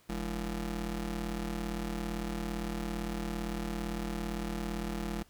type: ring-modulated tone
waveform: 25% pulse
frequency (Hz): 128.1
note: C3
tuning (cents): -36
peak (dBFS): -27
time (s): 0.09-5.23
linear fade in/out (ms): 10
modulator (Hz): 82.9
effects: pink hiss -64 dBFS RMS until 5.29 s